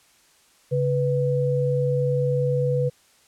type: tone pair together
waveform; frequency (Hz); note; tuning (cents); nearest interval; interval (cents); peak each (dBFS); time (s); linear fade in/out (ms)
sine; 138.6 / 493.9; C#3 / B4; 0 / 0; octave + minor seventh; 2200; -22; 0.71-2.9; 20
effects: white hiss -58 dBFS RMS until 3.27 s + low-pass 10000 Hz 12 dB/octave